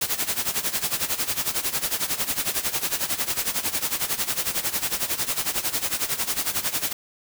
white noise with tremolo, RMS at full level -23 dBFS, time 0.01-6.93 s, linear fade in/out 5 ms, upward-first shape sine, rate 11 Hz, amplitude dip 80%, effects none

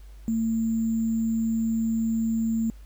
sine tone with sample-and-hold, 225 Hz, A3, 39 cents sharp, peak -22 dBFS, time 0.28-2.7 s, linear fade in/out 0 ms, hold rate 7350 Hz, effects added 50 Hz sine -42 dBFS peak until 2.85 s + pink hiss -60 dBFS RMS until 2.85 s

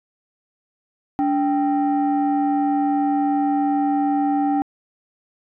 sine tone pair together, 288.9 / 784 Hz, D4 / G5, -28 / 0 cents, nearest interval octave + perfect fourth, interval 1728 cents, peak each -17 / -19 dBFS, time 1.19-4.62 s, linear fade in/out 0 ms, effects tanh soft clip ceiling -13 dBFS

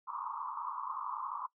white band-pass noise, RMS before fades -40 dBFS, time 0.07-1.47 s, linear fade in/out 10 ms, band 910 to 1200 Hz, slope 96 dB/octave, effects noise-tail reverb RT60 0.1 s tail -20 dB re dry

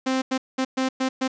sawtooth tone bursts at uneven times, 261.6 Hz, C4, in tune, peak -17 dBFS, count 6, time 0.06-0.22 / 0.31-0.38 / 0.58-0.65 / 0.77-0.89 / 1-1.09 / 1.21-1.28 s, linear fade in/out 10 ms, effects resampled to 16000 Hz + 8-bit

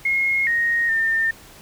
sine tone with pitch steps, 2155 / 1867 / 1806 Hz, C#7 / A#6 / A6, -49 / +2 / +45 cents, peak -17 dBFS, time 0.05-1.31 s, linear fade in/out 5 ms, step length 420 ms, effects pink hiss -45 dBFS RMS until 1.61 s

